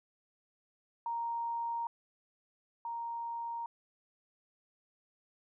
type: tone pair in turn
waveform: sine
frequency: 932.3 / 932.3 Hz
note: A#5 / A#5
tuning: 0 / 0 cents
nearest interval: unison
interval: 0 cents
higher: neither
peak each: -33 / -36 dBFS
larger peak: first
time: 1.06-1.87 / 2.85-3.66 s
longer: neither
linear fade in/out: 2 ms
effects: none